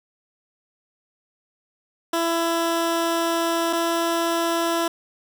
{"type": "tone pair in turn", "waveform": "15% pulse", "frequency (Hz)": [334.2, 335.4], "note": ["E4", "E4"], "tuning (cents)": [24, 30], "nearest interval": "unison", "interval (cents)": 6, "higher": "second", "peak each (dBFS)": -14, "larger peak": "neither", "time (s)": [[2.13, 3.73], [3.73, 4.88]], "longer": "first", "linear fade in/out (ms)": 5, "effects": []}